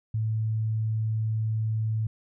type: tone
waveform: sine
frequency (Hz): 110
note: A2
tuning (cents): 0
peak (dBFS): -24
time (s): 0.14-2.07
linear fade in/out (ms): 5
effects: none